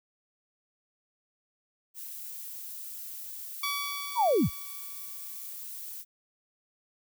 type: noise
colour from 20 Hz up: violet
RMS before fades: -41 dBFS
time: 1.94-6.05 s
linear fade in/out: 50 ms
type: tone with exponential decay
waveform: 15% pulse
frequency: 1141 Hz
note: C#6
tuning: 50 cents sharp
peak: -22 dBFS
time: 3.63-5.61 s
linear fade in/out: 5 ms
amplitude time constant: 430 ms
type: linear sweep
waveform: sine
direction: down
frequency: 1028 to 34.65 Hz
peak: -21 dBFS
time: 4.15-4.5 s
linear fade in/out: 50 ms
effects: none